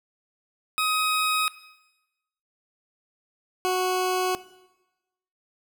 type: tone pair in turn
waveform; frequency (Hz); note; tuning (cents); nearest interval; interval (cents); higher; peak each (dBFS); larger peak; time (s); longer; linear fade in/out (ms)
20% pulse; 1261 / 368.6; D#6 / F#4; +23 / -7; octave + major sixth; 2130; first; -17; neither; 0.78-1.48 / 3.65-4.35; neither; 0
effects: noise-tail reverb RT60 1.0 s tail -17 dB re dry